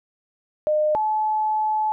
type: tone pair in turn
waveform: sine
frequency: 609 / 861.3 Hz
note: D#5 / A5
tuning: -37 / -37 cents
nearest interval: tritone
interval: 600 cents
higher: second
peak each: -17 / -19 dBFS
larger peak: first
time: 0.67-0.95 / 0.95-1.92 s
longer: second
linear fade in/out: 0 ms
effects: none